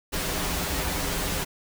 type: noise with comb filter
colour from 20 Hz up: pink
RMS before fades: -28 dBFS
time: 0.12-1.45 s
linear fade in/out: 20 ms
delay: 8.8 ms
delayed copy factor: -0.7
effects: none